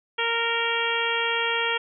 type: harmonic tone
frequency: 463.4 Hz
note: A#4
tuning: 10 cents flat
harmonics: 1 / 2 / 3 / 4 / 5 / 6 / 7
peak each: -30 / -30 / -30 / -30 / -30 / -30 / -30 dBFS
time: 0.18-1.78 s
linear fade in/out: 10 ms
effects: none